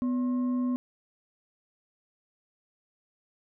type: tone with frequency modulation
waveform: sine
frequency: 249.7 Hz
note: B3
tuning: 19 cents sharp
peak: -25 dBFS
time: 0.02-0.76 s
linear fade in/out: 0 ms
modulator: 821 Hz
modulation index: 0.22
effects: none